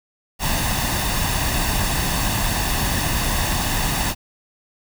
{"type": "noise with comb filter", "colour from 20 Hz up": "pink", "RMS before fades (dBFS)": -21, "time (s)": [0.39, 4.15], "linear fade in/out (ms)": 50, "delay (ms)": 1.1, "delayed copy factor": 0.55, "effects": []}